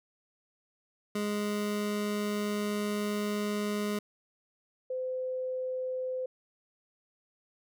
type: tone pair in turn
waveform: 25% pulse / sine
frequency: 207.7 / 512.6 Hz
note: G#3 / C5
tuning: 0 / -36 cents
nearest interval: octave + major third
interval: 1564 cents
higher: second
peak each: -26 / -31 dBFS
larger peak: first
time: 1.15-3.99 / 4.9-6.26 s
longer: first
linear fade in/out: 5 ms
effects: none